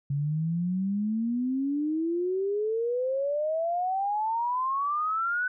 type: exponential sweep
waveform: sine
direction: up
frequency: 138.59 to 1509 Hz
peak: -25 dBFS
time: 0.1-5.48 s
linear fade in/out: 5 ms
effects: none